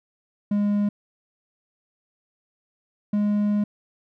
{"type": "tone pair in turn", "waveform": "triangle", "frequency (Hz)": [205.3, 207.2], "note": ["G#3", "G#3"], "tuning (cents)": [-20, -4], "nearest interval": "unison", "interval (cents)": 16, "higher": "second", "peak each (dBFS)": -17, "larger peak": "neither", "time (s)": [[0.51, 0.89], [3.13, 3.64]], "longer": "second", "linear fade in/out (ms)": 5, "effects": []}